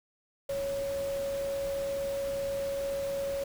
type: tone in noise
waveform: sine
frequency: 554.4 Hz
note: C#5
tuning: in tune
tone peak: -30 dBFS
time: 0.49-3.44 s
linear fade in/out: 5 ms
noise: pink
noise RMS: -44 dBFS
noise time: 0.49-3.44 s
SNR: +11 dB
effects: none